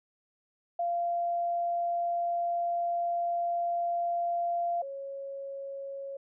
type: tone pair in turn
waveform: sine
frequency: 691 / 550.2 Hz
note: F5 / C#5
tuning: -19 / -13 cents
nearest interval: major third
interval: 394 cents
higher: first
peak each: -27 / -36 dBFS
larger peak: first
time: 0.79-4.82 / 4.82-6.17 s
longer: first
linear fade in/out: 5 ms
effects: none